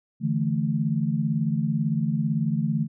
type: chord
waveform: sine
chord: D suspended second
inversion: none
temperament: equal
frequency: 146.83 / 164.81 / 220 Hz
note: D3 / E3 / A3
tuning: 0 / 0 / 0 cents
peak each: -26 dBFS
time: 0.2-2.88 s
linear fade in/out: 50 ms
effects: none